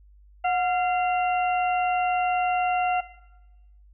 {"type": "harmonic tone with a mistuned harmonic", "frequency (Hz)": 689, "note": "F5", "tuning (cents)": -24, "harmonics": [1, 2, 3, 4], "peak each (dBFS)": [-21, -31, -35, -32], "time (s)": [0.44, 3.01], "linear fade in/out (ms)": 10, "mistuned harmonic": 1, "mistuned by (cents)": 93, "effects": ["noise-tail reverb RT60 1.0 s tail -17 dB re dry", "added 50 Hz sine -50 dBFS peak until 3.93 s"]}